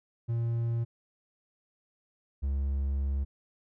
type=tone pair in turn; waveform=triangle; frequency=116.54 / 68.92 Hz; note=A#2 / C#2; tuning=0 / -9 cents; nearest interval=major sixth; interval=909 cents; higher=first; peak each=-25 dBFS; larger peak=neither; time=0.28-0.85 / 2.42-3.25 s; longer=second; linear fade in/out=20 ms; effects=none